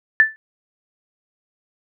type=tone with exponential decay; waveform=sine; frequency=1760 Hz; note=A6; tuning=in tune; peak=-5 dBFS; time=0.2-0.36 s; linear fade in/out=0 ms; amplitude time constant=33 ms; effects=none